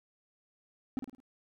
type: tone with echo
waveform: triangle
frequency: 260 Hz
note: C4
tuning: 11 cents flat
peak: -27 dBFS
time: 0.97-0.99 s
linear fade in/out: 0 ms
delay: 53 ms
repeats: 4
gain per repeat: -7 dB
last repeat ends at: 1.202 s
effects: none